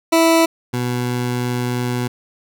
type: tone pair in turn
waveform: 20% pulse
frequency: 328.7 / 123.12 Hz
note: E4 / B2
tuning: -5 / -5 cents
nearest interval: octave + perfect fourth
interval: 1700 cents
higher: first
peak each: -6 / -14 dBFS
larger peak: first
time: 0.12-0.46 / 0.73-2.08 s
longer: second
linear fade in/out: 10 ms
effects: none